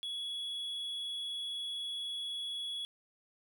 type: tone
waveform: triangle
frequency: 3369 Hz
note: G#7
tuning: 24 cents sharp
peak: -35 dBFS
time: 0.03-2.85 s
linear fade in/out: 0 ms
effects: none